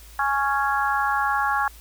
harmonic tone, 277.2 Hz, C#4, in tune, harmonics 3 / 4 / 5 / 6, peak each -24 / -25 / -26 / -27 dBFS, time 0.19-1.68 s, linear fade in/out 2 ms, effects added 55 Hz sine -44 dBFS peak until 1.8 s + white hiss -49 dBFS RMS until 1.8 s

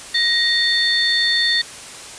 sine tone cluster, 1878 / 3584 / 4403 Hz, A#6 / A7 / C#8, +12 / +31 / -13 cents, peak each -19 dBFS, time 0.14-1.62 s, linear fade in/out 10 ms, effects white hiss -35 dBFS RMS until 2.18 s + resampled to 22050 Hz

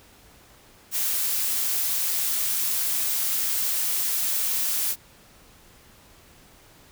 blue noise, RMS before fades -25 dBFS, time 0.91-4.96 s, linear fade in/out 50 ms, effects pink hiss -53 dBFS RMS until 6.91 s

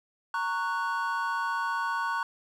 triangle chord, F# major, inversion first, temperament just, 925 / 1110 / 1480 Hz, A#5 / C#6 / F#6, -14 / +2 / 0 cents, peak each -30 dBFS, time 0.34-2.23 s, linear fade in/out 2 ms, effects none

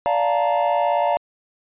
triangle chord, Bb major seventh, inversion first, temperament just, 582.7 / 699.2 / 874.1 / 932.3 Hz, D5 / F5 / A5 / Bb5, -14 / +2 / -12 / 0 cents, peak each -20 / -19 / -24 / -21 dBFS, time 0.06-1.17 s, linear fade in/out 0 ms, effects resampled to 8000 Hz

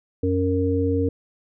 harmonic tone, 92.5 Hz, F#2, in tune, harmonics 1 / 3 / 5, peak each -23 / -23 / -23 dBFS, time 0.23-1.09 s, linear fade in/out 5 ms, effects none

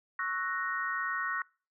sine chord, F# dominant seventh, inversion second, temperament equal, 1108.7 / 1318.5 / 1480 / 1864.7 Hz, C#6 / E6 / F#6 / A#6, 0 / 0 / 0 / 0 cents, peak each -36 / -39 / -36 / -35 dBFS, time 0.19-1.42 s, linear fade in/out 2 ms, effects noise-tail reverb RT60 0.4 s tail -26 dB re dry

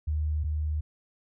sine tone pair in turn, 76.3 / 76.3 Hz, D#2 / D#2, -33 / -33 cents, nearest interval unison, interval 0 cents, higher neither, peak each -25 / -26 dBFS, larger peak first, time 0.07-0.44 / 0.44-0.81 s, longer neither, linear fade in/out 10 ms, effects none

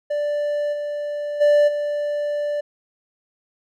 triangle tone with level steps, 587.3 Hz, D5, in tune, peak -18 / -22 / -10 / -19 dBFS, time 0.1-2.61 s, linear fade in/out 10 ms, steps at 0.72 / 1.4 / 1.67 s, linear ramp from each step 20 ms, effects none

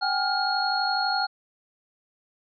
sine tone cluster, 765 / 817 / 1412 / 4306 Hz, G5 / G#5 / F6 / C8, -42 / -29 / +19 / +49 cents, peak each -28 dBFS, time 0.01-1.27 s, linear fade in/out 20 ms, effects none

